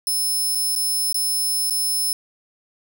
10% pulse tone with dropouts, 5250 Hz, E8, 8 cents flat, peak -14 dBFS, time 0.07-2.13 s, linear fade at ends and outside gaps 1 ms, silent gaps 0.55-0.554 / 0.753-0.761 / 1.127-1.144 / 1.699-1.707 s, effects none

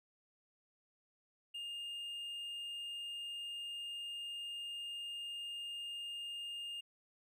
triangle tone, 2823 Hz, F7, 18 cents sharp, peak -40 dBFS, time 1.54-6.81 s, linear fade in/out 10 ms, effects none

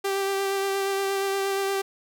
sawtooth tone with vibrato, 392 Hz, G4, in tune, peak -20 dBFS, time 0.04-1.82 s, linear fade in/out 10 ms, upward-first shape sine, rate 8.5 Hz, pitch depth 15 cents each way, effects none

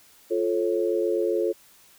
sine chord, F augmented, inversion none, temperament just, 349.2 / 436.5 / 545.7 Hz, F4 / A4 / C#5, 0 / -14 / -27 cents, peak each -25 / -25 / -28 dBFS, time 0.3-1.53 s, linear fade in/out 20 ms, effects white hiss -55 dBFS RMS until 1.98 s

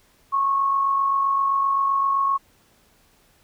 sine tone with amplitude modulation, 1098 Hz, C#6, 17 cents flat, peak -16 dBFS, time 0.32-2.38 s, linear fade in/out 20 ms, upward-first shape sine, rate 47.7 Hz, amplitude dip 40%, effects pink hiss -59 dBFS RMS until 3.43 s

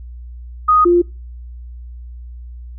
sine tone pair in turn, 1244.5 / 349.2 Hz, D#6 / F4, 0 / 0 cents, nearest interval octave + minor seventh, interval 2200 cents, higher first, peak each -8 dBFS, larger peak neither, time 0.68-0.85 / 0.85-1.02 s, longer neither, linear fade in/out 10 ms, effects noise-tail reverb RT60 0.3 s tail -25 dB re dry + added 60 Hz sine -30 dBFS peak until 2.78 s

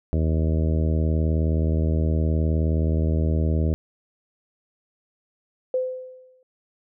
harmonic tone, 79.2 Hz, D#2, 31 cents sharp, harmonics 1 / 2 / 3 / 4 / 5 / 6 / 7 / 8, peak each -20 / -26 / -30 / -32 / -34 / -36 / -37 / -38 dBFS, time 0.13-3.74 s, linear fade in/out 0 ms
sine tone with exponential decay, 512 Hz, C5, 38 cents flat, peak -18 dBFS, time 5.74-6.43 s, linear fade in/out 2 ms, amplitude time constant 150 ms
effects none

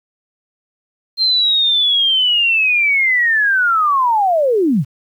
sine linear sweep, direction down, 4186 to 110 Hz, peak -11 dBFS, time 1.17-4.85 s, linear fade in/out 50 ms, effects 8-bit

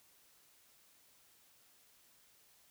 silence, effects white hiss -67 dBFS RMS until 2.7 s

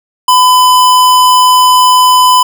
square tone, 1006 Hz, B5, 32 cents sharp, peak -4 dBFS, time 0.28-2.43 s, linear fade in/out 5 ms, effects none

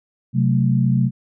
sine chord, F# diminished, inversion second, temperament equal, 130.81 / 185 / 220 Hz, C3 / F#3 / A3, 0 / 0 / 0 cents, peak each -16 / -20 / -21 dBFS, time 0.33-1.11 s, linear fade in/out 50 ms, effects none

